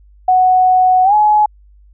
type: tone with pitch glide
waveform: sine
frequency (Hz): 740 to 845.1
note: F#5 to G#5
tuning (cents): 0 to +30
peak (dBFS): -7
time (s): 0.28-1.46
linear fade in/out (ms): 5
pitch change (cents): +230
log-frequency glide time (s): 1.04-1.14
effects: added 50 Hz sine -42 dBFS peak until 1.93 s